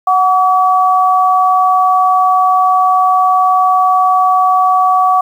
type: tone pair together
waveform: sine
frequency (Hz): 740 / 1140.5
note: F#5 / C#6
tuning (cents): 0 / +49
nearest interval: perfect fifth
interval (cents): 749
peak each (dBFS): -10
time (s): 0.07-5.21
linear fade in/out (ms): 5
effects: 7-bit